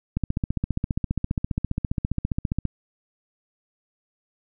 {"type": "click train", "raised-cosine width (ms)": 5, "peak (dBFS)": -11, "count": 38, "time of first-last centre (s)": [0.17, 2.653], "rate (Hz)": 14.9, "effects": []}